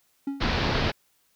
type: tone with exponential decay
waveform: triangle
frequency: 277.2 Hz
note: C#4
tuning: in tune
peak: -22 dBFS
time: 0.27-0.59 s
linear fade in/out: 5 ms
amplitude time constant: 68 ms
type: low-pass noise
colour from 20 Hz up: pink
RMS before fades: -25 dBFS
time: 0.4-0.92 s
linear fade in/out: 20 ms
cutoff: 4900 Hz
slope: 48 dB/octave
effects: white hiss -67 dBFS RMS until 1.35 s